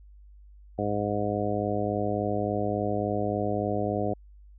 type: harmonic tone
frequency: 103.5 Hz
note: G#2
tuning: 5 cents flat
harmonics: 1 / 2 / 3 / 4 / 5 / 6 / 7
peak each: -33 / -33 / -33 / -33 / -33 / -33 / -33 dBFS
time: 0.78-4.14 s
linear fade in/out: 10 ms
effects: added 50 Hz sine -48 dBFS peak until 4.58 s